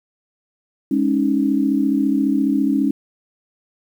sine chord, Ab suspended fourth, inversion none, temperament just, 207.7 / 276.9 / 311.5 Hz, Ab3 / Db4 / Eb4, 0 / -2 / +2 cents, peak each -21 / -17 / -21 dBFS, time 0.91-2.91 s, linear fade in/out 5 ms, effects 8-bit

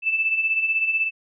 sine beating tone pair, 2625 / 2641 Hz, E7 / E7, -8 / +3 cents, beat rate 16 Hz, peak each -27 / -20 dBFS, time 0.02-1.11 s, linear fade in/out 50 ms, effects none

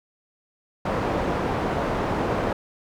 white low-pass noise, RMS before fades -25 dBFS, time 0.85-2.53 s, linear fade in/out 5 ms, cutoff 790 Hz, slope 12 dB/octave, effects none

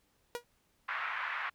sawtooth tone with exponential decay, 480 Hz, B4, 49 cents flat, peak -28 dBFS, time 0.35-0.44 s, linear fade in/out 0 ms, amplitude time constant 19 ms
pink band-pass noise, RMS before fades -37 dBFS, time 0.88-1.5 s, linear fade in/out 10 ms, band 1100 to 2200 Hz, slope 24 dB/octave
effects pink hiss -73 dBFS RMS until 1.54 s

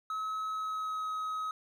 triangle tone with pitch glide, 1285 to 1270.2 Hz, E6 to D#6, -45 to +35 cents, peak -31 dBFS, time 0.1-1.51 s, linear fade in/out 2 ms, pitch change -20 cents, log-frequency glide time 0.5-1.1 s, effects none

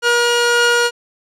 sawtooth tone pair together, 477.5 / 1430.9 Hz, A#4 / F6, +42 / +42 cents, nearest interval octave + perfect fifth, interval 1900 cents, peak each -11 dBFS, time 0.02-0.91 s, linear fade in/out 50 ms, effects low-pass 8000 Hz 12 dB/octave

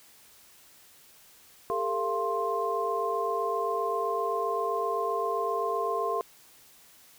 sine tone cluster, 405.6 / 453.3 / 686 / 1053 Hz, G#4 / A#4 / F5 / C6, -41 / -48 / -31 / +11 cents, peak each -33 / -32 / -33 / -30 dBFS, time 1.7-6.21 s, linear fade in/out 0 ms, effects white hiss -56 dBFS RMS until 7.18 s

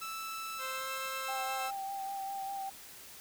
sawtooth tone, 1318.5 Hz, E6, in tune, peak -35 dBFS, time 0.01-1.71 s, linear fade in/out 10 ms
10% pulse tone with pitch glide, 523.3 to 529.1 Hz, C5 to C5, 0 to +19 cents, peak -31 dBFS, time 0.58-1.71 s, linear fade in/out 50 ms, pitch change +19 cents, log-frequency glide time 0.7-0.9 s
sine tone with vibrato, 784 Hz, G5, in tune, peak -36 dBFS, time 1.28-2.7 s, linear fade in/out 10 ms, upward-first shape sine, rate 5 Hz, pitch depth 20 cents each way
effects white hiss -51 dBFS RMS until 3.2 s

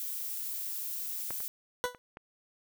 violet noise, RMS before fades -37 dBFS, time 0-1.48 s, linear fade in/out 0 ms
clicks, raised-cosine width 0.5 ms, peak -24 / -32 / -26 / -30 / -30 dBFS, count 5, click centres 1.306 / 1.404 / 1.853 / 1.948 / 2.171 s
20% pulse tone with exponential decay, 493.9 Hz, B4, in tune, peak -20 dBFS, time 1.84-1.98 s, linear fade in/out 0 ms, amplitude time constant 29 ms
effects none

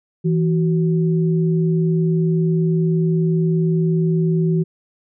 sine tone pair together, 164.2 / 373.8 Hz, E3 / F#4, -6 / +18 cents, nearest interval octave + major second, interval 1424 cents, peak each -15 / -22 dBFS, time 0.24-4.64 s, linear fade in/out 20 ms, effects none

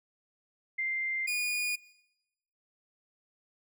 sine / 40% pulse tone pair in turn, 2093 / 2449 Hz, C7 / D#7, 0 / -28 cents, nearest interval minor third, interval 272 cents, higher second, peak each -29 / -28 dBFS, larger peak second, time 0.78-1.27 / 1.27-1.76 s, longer neither, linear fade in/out 10 ms, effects noise-tail reverb RT60 1.0 s tail -23 dB re dry

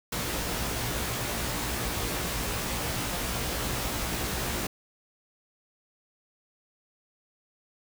pink noise with comb filter, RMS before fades -31 dBFS, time 0.12-4.67 s, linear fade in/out 5 ms, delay 17 ms, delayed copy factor +0.8, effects none

